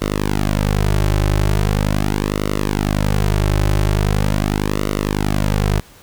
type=tone with flanger; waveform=sawtooth; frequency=50.9 Hz; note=G#1; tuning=34 cents flat; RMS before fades=-17 dBFS; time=0.01-5.8 s; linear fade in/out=5 ms; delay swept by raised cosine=1.2 to 4.3 ms; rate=0.41 Hz; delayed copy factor=-0.9; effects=pink hiss -45 dBFS RMS until 6.02 s